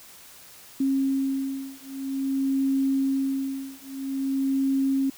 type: beating tone pair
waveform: sine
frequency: 270.1 / 270.6 Hz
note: C#4 / C#4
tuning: -45 / -42 cents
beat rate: 0.5 Hz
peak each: -26 / -26 dBFS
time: 0.8-5.1 s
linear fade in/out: 5 ms
effects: white hiss -48 dBFS RMS until 5.17 s